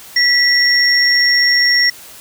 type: tone pair together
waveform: sine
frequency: 1957 / 5535 Hz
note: B6 / F8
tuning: -16 / -16 cents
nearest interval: octave + tritone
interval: 1800 cents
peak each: -12 dBFS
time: 0.16-1.9 s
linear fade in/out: 5 ms
effects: white hiss -37 dBFS RMS until 2.2 s